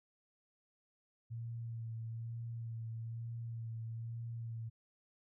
sine tone with vibrato, 114.8 Hz, A#2, 26 cents flat, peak -40 dBFS, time 1.3-4.7 s, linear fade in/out 20 ms, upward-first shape sine, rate 1.1 Hz, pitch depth 24 cents each way, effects none

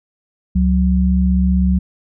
sine tone pair together, 69.3 / 185 Hz, C#2 / F#3, 0 / 0 cents, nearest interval octave + perfect fourth, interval 1700 cents, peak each -14 dBFS, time 0.55-1.79 s, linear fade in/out 10 ms, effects none

